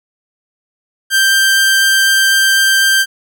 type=tone; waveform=sawtooth; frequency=1574 Hz; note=G6; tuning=7 cents sharp; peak=-5 dBFS; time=1.1-3.06 s; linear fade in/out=50 ms; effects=none